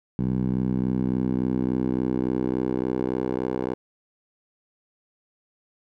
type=tone with band-pass filter sweep; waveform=10% pulse; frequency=63.5 Hz; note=B1; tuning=49 cents sharp; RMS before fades=-25 dBFS; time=0.19-3.74 s; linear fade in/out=0 ms; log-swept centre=170 to 490 Hz; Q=1.6; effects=none